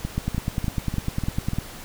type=two click trains; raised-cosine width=5 ms; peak=-14 / -11 dBFS; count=6 / 15; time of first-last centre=0.05-1.534 / 0.18-1.586 s; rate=3.37 / 9.96 Hz; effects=pink hiss -40 dBFS RMS until 1.84 s